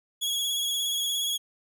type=tone with vibrato; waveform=sawtooth; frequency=3334 Hz; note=G#7; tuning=6 cents sharp; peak=-23 dBFS; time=0.21-1.38 s; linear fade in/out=20 ms; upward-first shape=triangle; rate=17 Hz; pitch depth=39 cents each way; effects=none